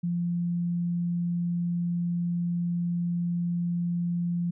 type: tone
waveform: sine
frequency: 173.2 Hz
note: F3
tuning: 14 cents flat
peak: -25 dBFS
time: 0.03-4.51 s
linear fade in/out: 10 ms
effects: none